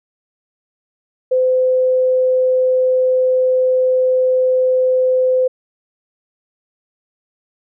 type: tone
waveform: sine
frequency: 512 Hz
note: C5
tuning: 38 cents flat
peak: -11 dBFS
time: 1.31-5.48 s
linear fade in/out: 10 ms
effects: none